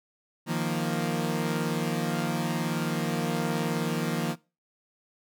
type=chord; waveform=sawtooth; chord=Eb suspended second; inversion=none; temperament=equal; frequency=155.56 / 174.61 / 233.1 Hz; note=Eb3 / F3 / Bb3; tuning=0 / 0 / 0 cents; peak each=-27 dBFS; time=0.46-4.36 s; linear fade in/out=50 ms; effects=noise-tail reverb RT60 0.3 s tail -22 dB re dry